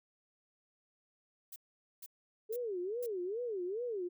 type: noise bursts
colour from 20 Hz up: violet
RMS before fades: -48 dBFS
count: 4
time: 1.52-3.064 s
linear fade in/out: 5 ms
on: 41 ms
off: 460 ms
type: tone with vibrato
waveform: sine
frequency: 416.9 Hz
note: G#4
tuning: 7 cents sharp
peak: -35 dBFS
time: 2.49-4.09 s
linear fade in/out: 20 ms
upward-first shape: sine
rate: 2.4 Hz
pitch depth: 290 cents each way
effects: none